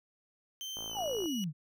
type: tone with pitch glide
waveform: 30% pulse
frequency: 3109 to 2918 Hz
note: G7 to F#7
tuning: -15 to -25 cents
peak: -36 dBFS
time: 0.61-1.44 s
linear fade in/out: 0 ms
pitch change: -110 cents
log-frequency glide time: 0.88-0.98 s
type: click train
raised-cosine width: 1 ms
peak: -33 dBFS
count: 28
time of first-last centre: 0.77-1.258 s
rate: 55.3 Hz
type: exponential sweep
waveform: sine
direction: down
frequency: 910 to 139.6 Hz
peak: -32 dBFS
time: 0.94-1.53 s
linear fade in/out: 50 ms
effects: none